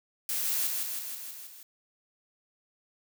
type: noise with echo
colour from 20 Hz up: blue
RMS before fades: -31 dBFS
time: 0.29-0.67 s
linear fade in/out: 2 ms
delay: 160 ms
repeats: 6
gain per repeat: -3 dB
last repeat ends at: 1.63 s
effects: none